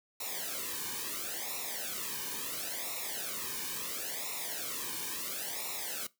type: noise with flanger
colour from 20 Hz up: white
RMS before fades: -38 dBFS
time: 0.2-6.07 s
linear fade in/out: 5 ms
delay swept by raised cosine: 0.63 to 1.52 ms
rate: 0.73 Hz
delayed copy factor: -0.95
effects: noise-tail reverb RT60 0.2 s tail -20 dB re dry